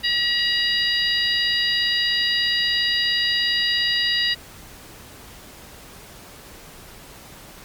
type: harmonic tone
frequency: 957 Hz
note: A#5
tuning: 45 cents sharp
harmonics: 2 / 3 / 4 / 5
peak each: -24 / -24 / -24 / -24 dBFS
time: 0.03-4.35 s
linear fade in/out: 20 ms
effects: pink hiss -43 dBFS RMS until 7.64 s + Opus 48 kbps